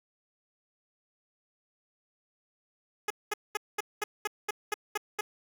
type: tone bursts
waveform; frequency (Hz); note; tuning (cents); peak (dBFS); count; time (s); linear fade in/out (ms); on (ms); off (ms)
10% pulse; 419.4; G#4; +17; -20; 10; 3.08-5.21; 5; 24; 210
effects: none